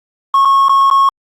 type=tone with dropouts; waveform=triangle; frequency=1094 Hz; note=C#6; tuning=23 cents flat; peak=-4 dBFS; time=0.34-1.09 s; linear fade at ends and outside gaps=2 ms; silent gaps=0.45-0.454 / 0.684-0.694 / 0.901-0.911 s; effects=tanh soft clip ceiling 0 dBFS + Opus 32 kbps